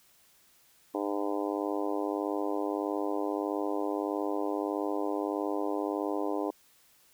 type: harmonic tone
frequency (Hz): 101.6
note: G#2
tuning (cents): -38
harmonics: 3 / 4 / 5 / 6 / 7 / 8 / 9 / 10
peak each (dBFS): -33 / -35 / -37 / -39 / -40 / -41 / -42 / -43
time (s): 0.94-6.51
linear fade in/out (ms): 10
effects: white hiss -63 dBFS RMS until 7.13 s